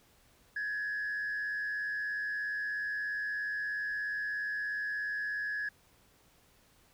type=tone with frequency modulation; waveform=sine; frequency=1687 Hz; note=G#6; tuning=27 cents sharp; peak=-31 dBFS; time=0.56-5.69 s; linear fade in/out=5 ms; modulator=96.9 Hz; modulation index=0.55; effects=tanh soft clip ceiling -30 dBFS + pink hiss -65 dBFS RMS until 6.93 s